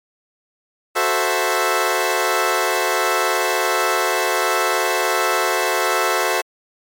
15% pulse chord, F# half-diminished seventh, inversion none, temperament equal, 370 / 440 / 523.3 / 659.3 Hz, F#4 / A4 / C5 / E5, 0 / 0 / 0 / 0 cents, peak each -16 dBFS, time 0.95-6.42 s, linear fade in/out 20 ms, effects MP3 96 kbps

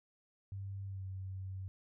sine tone with pitch glide, 98 to 94.99 Hz, G2 to F#2, 0 to +46 cents, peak -40 dBFS, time 0.52-1.68 s, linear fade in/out 0 ms, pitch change -54 cents, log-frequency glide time 0.86-1.04 s, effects none

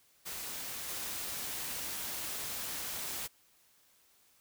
white noise with level steps, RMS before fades -41 / -39 dBFS, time 0.25-3.28 s, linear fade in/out 20 ms, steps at 0.88 s, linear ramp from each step 10 ms, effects white hiss -67 dBFS RMS until 4.4 s

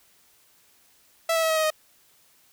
sawtooth tone with pitch steps, 659.3 / 651.7 / 644.2 / 636.8 / 629.5 / 622.3 Hz, E5 / E5 / E5 / D#5 / D#5 / D#5, 0 / -20 / -40 / +40 / +20 / 0 cents, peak -17 dBFS, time 1.29-1.704 s, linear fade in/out 5 ms, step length 69 ms, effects white hiss -60 dBFS RMS until 2.52 s

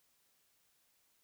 silence, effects white hiss -74 dBFS RMS until 1.23 s

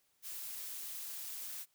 blue noise, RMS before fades -44 dBFS, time 0.22-1.66 s, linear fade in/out 50 ms, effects white hiss -75 dBFS RMS until 1.74 s

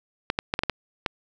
clicks, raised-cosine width 0.3 ms, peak -7 dBFS, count 7, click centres 0.301 / 0.389 / 0.539 / 0.591 / 0.635 / 0.697 / 1.062 s, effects none

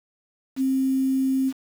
sine tone with quantisation, 265.2 Hz, C4, 23 cents sharp, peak -19 dBFS, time 0.56-1.53 s, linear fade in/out 50 ms, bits 7, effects none

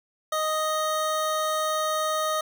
square tone pair together, 623 / 1246 Hz, D#5 / D#6, +2 / +2 cents, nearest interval octave, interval 1200 cents, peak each -28 / -27 dBFS, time 0.32-2.41 s, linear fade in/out 5 ms, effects none

